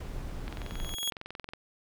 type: noise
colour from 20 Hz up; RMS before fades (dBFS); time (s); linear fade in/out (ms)
brown; -37; 0-0.95; 5
type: click train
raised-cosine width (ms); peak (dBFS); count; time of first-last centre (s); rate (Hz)
0.3; -24; 24; 0.48-1.535; 21.8
type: tone with exponential growth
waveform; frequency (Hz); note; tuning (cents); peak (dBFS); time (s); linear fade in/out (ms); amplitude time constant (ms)
sawtooth; 3325; G#7; +1; -24; 0.5-1.1; 2; 130
effects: none